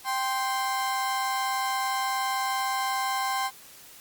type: tone pair together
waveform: 35% pulse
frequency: 784 / 1046.5 Hz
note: G5 / C6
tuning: 0 / 0 cents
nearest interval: perfect fourth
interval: 500 cents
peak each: -27 dBFS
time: 0.04-3.51 s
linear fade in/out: 50 ms
effects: white hiss -49 dBFS RMS until 4 s + Opus 48 kbps